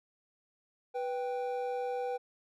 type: tone pair together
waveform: triangle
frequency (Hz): 492.8 / 784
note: B4 / G5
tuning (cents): -4 / 0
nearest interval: minor sixth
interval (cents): 804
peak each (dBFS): -32 / -35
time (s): 0.94-2.18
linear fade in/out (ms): 20
effects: none